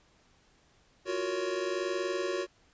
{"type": "chord", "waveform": "square", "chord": "Gb major seventh", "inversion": "third", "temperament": "equal with one note detuned", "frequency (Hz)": [349.2, 370, 466.2, 561.1], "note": ["F4", "Gb4", "Bb4", "Db5"], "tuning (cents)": [0, 0, 0, 21], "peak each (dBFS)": [-38, -34, -40, -37], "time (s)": [1.05, 2.47], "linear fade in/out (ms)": 50, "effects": ["pink hiss -65 dBFS RMS until 2.73 s", "resampled to 16000 Hz"]}